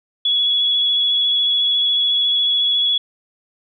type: tone with vibrato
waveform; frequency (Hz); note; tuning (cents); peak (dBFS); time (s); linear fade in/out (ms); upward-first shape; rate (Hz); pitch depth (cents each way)
sine; 3378; G#7; +29; -14; 0.25-2.98; 5; square; 14; 10
effects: none